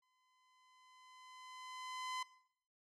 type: tone with exponential growth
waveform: sawtooth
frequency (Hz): 1020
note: C6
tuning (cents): -44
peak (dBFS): -35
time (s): 0.02-2.23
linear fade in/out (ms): 5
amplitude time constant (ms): 480
effects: noise-tail reverb RT60 0.7 s tail -19 dB re dry + low-pass 7000 Hz 12 dB/octave